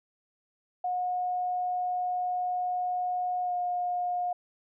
sine tone with pitch glide, 724 to 714.9 Hz, F#5 to F5, -38 to +40 cents, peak -27 dBFS, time 0.84-4.33 s, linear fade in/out 5 ms, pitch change -22 cents, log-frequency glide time 3.43-3.53 s, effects none

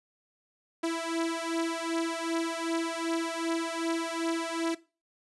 sawtooth beating tone pair, 329.6 / 332.2 Hz, E4 / E4, 0 / +13 cents, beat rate 2.6 Hz, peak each -28 dBFS, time 0.83-4.75 s, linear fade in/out 10 ms, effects noise-tail reverb RT60 0.3 s tail -18 dB re dry + resampled to 24000 Hz

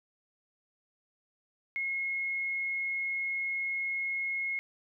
sine tone, 2164 Hz, C#7, 42 cents flat, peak -30 dBFS, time 1.76-4.59 s, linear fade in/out 0 ms, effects none

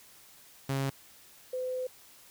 sawtooth / sine tone pair in turn, 136.2 / 509.2 Hz, C#3 / C5, -30 / -47 cents, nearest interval octave + major seventh, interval 2283 cents, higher second, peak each -25 / -31 dBFS, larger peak first, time 0.69-0.9 / 1.53-1.87 s, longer second, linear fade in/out 5 ms, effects white hiss -56 dBFS RMS until 2.3 s

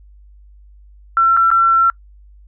sine tone with dropouts, 1351 Hz, E6, 42 cents sharp, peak -9 dBFS, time 1.17-1.9 s, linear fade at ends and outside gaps 1 ms, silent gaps 1.367-1.372 / 1.504-1.514 s, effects noise-tail reverb RT60 0.1 s tail -25 dB re dry + added 50 Hz sine -41 dBFS peak until 2.47 s

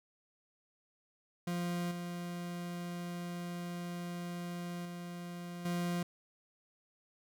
40% pulse tone with level steps, 174.61 Hz, F3, in tune, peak -33 / -38 / -41 / -32 dBFS, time 1.47-6.03 s, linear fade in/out 5 ms, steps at 1.91 / 4.85 / 5.65 s, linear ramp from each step 5 ms, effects none

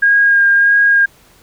sine tone with vibrato, 1623 Hz, G#6, 40 cents flat, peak -7 dBFS, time 0.02-1.06 s, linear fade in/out 10 ms, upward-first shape sine, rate 1.6 Hz, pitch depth 15 cents each way, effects pink hiss -48 dBFS RMS until 1.42 s

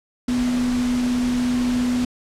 sine tone in noise, 246.9 Hz, B3, in tune, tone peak -18 dBFS, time 0.28-2.05 s, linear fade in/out 5 ms, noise pink, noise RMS -31 dBFS, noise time 0.28-2.05 s, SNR +10 dB, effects low-pass 8000 Hz 12 dB/octave

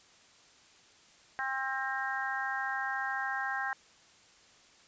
harmonic tone, 266 Hz, C4, 29 cents sharp, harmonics 3 / 4 / 5 / 6 / 7, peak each -37 / -40 / -42 / -35 / -39 dBFS, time 1.39-3.73 s, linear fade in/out 0 ms, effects white hiss -60 dBFS RMS until 4.87 s + resampled to 16000 Hz

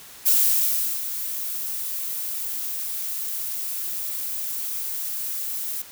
violet noise with ADSR envelope, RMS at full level -17 dBFS, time 0.25-5.82 s, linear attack 22 ms, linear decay 740 ms, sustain -12 dB, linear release 5 ms, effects white hiss -44 dBFS RMS until 5.91 s

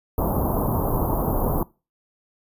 pink band-stop noise, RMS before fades -22 dBFS, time 0.18-1.63 s, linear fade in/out 2 ms, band 1100 to 13000 Hz, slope 48 dB/octave, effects noise-tail reverb RT60 0.3 s tail -22 dB re dry + resampled to 32000 Hz

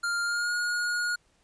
square tone with pitch glide, 1400 to 1438.5 Hz, F6 to F#6, +4 to -49 cents, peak -27 dBFS, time 0.03-1.16 s, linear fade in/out 10 ms, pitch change +47 cents, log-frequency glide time 0.24-0.52 s, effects pink hiss -67 dBFS RMS until 1.43 s + resampled to 22050 Hz

